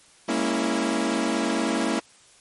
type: chord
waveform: sawtooth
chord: A# half-diminished seventh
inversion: third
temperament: equal with one note detuned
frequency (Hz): 203.6 / 233.1 / 277.2 / 329.6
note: G#3 / A#3 / C#4 / E4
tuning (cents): -34 / 0 / 0 / 0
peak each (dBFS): -27 / -23 / -24 / -23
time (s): 0.28-2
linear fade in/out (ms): 10
effects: white hiss -54 dBFS RMS until 2.4 s + MP3 48 kbps